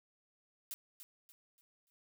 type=noise with echo; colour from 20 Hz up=blue; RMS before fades=-43 dBFS; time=0.71-0.74 s; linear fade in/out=0 ms; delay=290 ms; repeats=4; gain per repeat=-9 dB; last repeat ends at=1.9 s; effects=none